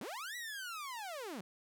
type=linear two-way sweep; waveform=sawtooth; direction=up then down; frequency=166.6 to 1975.5 to 166.6 Hz; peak=-38 dBFS; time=0.01-1.41 s; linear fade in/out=2 ms; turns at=0.36 s; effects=none